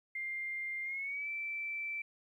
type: tone with pitch glide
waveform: sine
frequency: 2100 to 2330 Hz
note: C7 to D7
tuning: +6 to -14 cents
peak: -36 dBFS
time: 0.15-2.02 s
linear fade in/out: 5 ms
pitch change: +180 cents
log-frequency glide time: 0.83-1.29 s
effects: 12-bit